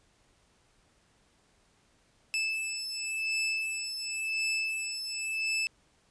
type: beating tone pair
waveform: sawtooth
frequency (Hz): 2627 / 2627.93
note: E7 / E7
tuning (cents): -7 / -6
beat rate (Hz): 0.93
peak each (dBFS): -30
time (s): 2.34-5.67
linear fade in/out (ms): 0
effects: pink hiss -67 dBFS RMS until 6.1 s + resampled to 22050 Hz